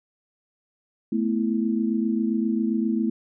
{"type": "chord", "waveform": "sine", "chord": "A suspended second", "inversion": "none", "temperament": "just", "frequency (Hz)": [220, 247.5, 330], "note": ["A3", "B3", "E4"], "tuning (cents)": [0, 4, 2], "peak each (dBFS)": [-23, -27, -27], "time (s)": [1.12, 3.1], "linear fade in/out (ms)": 5, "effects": []}